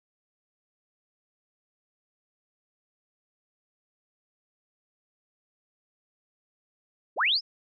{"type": "linear sweep", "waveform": "sine", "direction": "up", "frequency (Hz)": [246.9, 5370], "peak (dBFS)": -21, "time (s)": [7.16, 7.41], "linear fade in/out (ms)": 50, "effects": []}